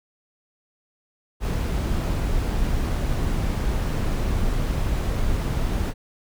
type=noise; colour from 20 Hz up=brown; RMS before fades=-23 dBFS; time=1.4-5.94 s; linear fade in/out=50 ms; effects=none